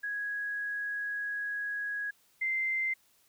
sine tone pair in turn, 1661.2 / 2082 Hz, G#6 / C7, 0 / -9 cents, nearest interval major third, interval 391 cents, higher second, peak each -32 / -28 dBFS, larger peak second, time 0.03-2.11 / 2.41-2.94 s, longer first, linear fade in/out 10 ms, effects white hiss -67 dBFS RMS until 3.28 s

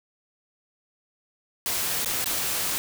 white noise with dropouts, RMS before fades -27 dBFS, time 1.66-2.78 s, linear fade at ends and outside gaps 0 ms, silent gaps 2.047-2.059 / 2.243-2.259 s, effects none

